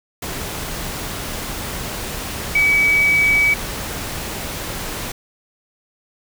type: tone in noise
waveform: sine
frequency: 2279 Hz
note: C#7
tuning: 47 cents sharp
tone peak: -12 dBFS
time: 2.55-3.54 s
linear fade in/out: 5 ms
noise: pink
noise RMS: -27 dBFS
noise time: 0.22-5.12 s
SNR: +12 dB
effects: none